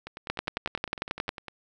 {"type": "two click trains", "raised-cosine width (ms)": 0.3, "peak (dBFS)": [-22, -11], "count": [15, 12], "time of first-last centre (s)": [[0.07, 1.483], [0.3, 1.291]], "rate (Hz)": [9.91, 11.1], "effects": []}